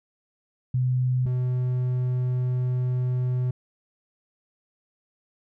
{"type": "tone pair in turn", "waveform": ["sine", "triangle"], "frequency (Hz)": [126.9, 125.81], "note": ["B2", "B2"], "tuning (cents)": [47, 32], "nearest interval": "unison", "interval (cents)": 15, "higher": "first", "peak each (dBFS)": -20, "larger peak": "neither", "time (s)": [[0.74, 1.26], [1.26, 3.51]], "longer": "second", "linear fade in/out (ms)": 5, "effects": []}